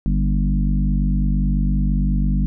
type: harmonic tone with a mistuned harmonic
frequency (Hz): 49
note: G1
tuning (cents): 0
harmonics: 1 / 3 / 4 / 5 / 6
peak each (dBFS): -17 / -23 / -23 / -27 / -35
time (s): 0.06-2.46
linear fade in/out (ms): 0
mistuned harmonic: 5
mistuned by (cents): -23
effects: none